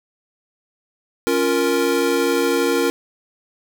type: chord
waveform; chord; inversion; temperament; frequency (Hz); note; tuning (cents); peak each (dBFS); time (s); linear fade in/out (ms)
square; Bb minor; first; equal; 277.2 / 349.2 / 466.2; Db4 / F4 / Bb4; 0 / 0 / 0; -23 / -22 / -20; 1.27-2.9; 0
effects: 7-bit